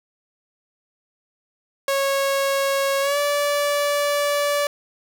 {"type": "tone with pitch glide", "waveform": "sawtooth", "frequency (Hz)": [550, 578.7], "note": ["C#5", "D5"], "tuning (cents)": [-14, -26], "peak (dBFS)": -15, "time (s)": [1.88, 4.67], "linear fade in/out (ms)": 2, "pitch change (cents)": 88, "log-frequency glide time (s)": [3.01, 3.18], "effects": []}